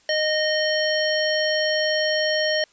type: harmonic tone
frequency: 617 Hz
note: D#5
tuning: 15 cents flat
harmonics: 1 / 3 / 5 / 7 / 9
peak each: -22 / -25 / -28 / -31 / -29 dBFS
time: 0.09-2.64 s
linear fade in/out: 2 ms
effects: white hiss -58 dBFS RMS until 2.72 s + resampled to 16000 Hz